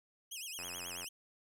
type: tone with vibrato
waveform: 15% pulse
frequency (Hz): 2868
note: F7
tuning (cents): +45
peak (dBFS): -35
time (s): 0.31-1.09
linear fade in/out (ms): 10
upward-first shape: sine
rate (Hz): 9.2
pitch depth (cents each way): 250
type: click train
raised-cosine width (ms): 0.5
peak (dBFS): -33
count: 41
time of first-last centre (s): 0.59-1.042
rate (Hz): 88.4
effects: none